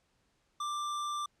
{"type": "tone", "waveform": "square", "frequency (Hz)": 1181, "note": "D6", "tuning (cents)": 9, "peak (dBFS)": -34, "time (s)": [0.6, 1.26], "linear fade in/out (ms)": 5, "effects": ["pink hiss -74 dBFS RMS until 1.4 s", "low-pass 8000 Hz 12 dB/octave"]}